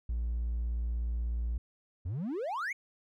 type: tone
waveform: triangle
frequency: 58.27 Hz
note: A#1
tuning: in tune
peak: -27 dBFS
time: 0.09-1.58 s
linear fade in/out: 5 ms
type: exponential sweep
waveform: triangle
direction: up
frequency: 77.78 to 2315 Hz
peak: -30 dBFS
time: 2.05-2.73 s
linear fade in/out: 10 ms
effects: tanh soft clip ceiling -25 dBFS